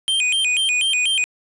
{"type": "tone with vibrato", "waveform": "square", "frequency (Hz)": 2794, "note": "F7", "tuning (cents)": 0, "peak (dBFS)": -17, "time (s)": [0.08, 1.24], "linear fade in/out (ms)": 0, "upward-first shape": "square", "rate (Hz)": 4.1, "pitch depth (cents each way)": 210, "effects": ["resampled to 24000 Hz", "8-bit"]}